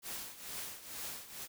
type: noise with tremolo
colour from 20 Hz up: white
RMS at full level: -41 dBFS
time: 0.02-1.48 s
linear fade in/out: 50 ms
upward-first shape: triangle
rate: 2.2 Hz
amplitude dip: 80%
effects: none